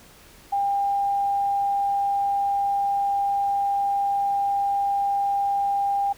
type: tone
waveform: sine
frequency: 800 Hz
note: G5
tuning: 35 cents sharp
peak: -20 dBFS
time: 0.52-6.13 s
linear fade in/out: 10 ms
effects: pink hiss -50 dBFS RMS until 6.17 s